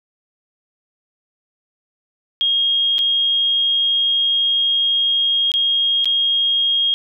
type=tone with dropouts; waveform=sine; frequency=3254 Hz; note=G#7; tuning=36 cents flat; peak=-14 dBFS; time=2.41-6.94 s; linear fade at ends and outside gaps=0 ms; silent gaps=2.983-2.99 / 5.517-5.539 / 6.045-6.056 s; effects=none